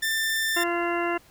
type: tone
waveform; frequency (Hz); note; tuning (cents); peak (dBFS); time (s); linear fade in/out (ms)
sawtooth; 1784; A6; +23; -20; 0.02-0.64; 10
type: harmonic tone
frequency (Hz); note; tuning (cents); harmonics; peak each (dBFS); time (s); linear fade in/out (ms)
344.6; F4; -23; 1 / 2 / 3 / 4 / 5 / 6 / 8; -27 / -30 / -32 / -33 / -34 / -35 / -36; 0.56-1.18; 10
effects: pink hiss -55 dBFS RMS until 1.3 s